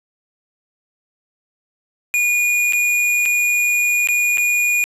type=tone with dropouts; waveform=square; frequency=2442 Hz; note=D#7; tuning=33 cents flat; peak=-15 dBFS; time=2.14-4.84 s; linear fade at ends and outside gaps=0 ms; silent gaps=2.724-2.733 / 3.255-3.259 / 4.073-4.087 / 4.373-4.381 s; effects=resampled to 32000 Hz + 7-bit